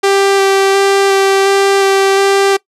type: tone with vibrato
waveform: sawtooth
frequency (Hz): 392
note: G4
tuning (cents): 0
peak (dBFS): -4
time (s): 0.03-2.57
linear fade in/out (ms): 10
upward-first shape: square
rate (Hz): 1.4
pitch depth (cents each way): 9
effects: noise-tail reverb RT60 0.1 s tail -21 dB re dry + low-pass 9000 Hz 12 dB/octave